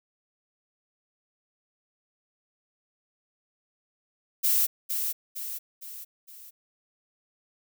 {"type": "noise with echo", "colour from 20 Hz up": "violet", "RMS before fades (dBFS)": -23, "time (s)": [4.43, 4.67], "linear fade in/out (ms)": 20, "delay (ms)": 460, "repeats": 4, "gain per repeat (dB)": -6, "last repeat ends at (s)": 6.51, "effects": []}